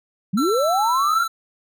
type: linear sweep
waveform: sine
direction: up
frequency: 168.8 to 1424 Hz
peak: -17 dBFS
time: 0.33-1.24 s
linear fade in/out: 10 ms
type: tone with pitch glide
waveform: square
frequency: 1342 to 1328.1 Hz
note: E6 to E6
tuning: +31 to +13 cents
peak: -23 dBFS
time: 0.37-1.28 s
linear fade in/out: 10 ms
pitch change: -18 cents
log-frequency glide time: 0.48-0.67 s
effects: none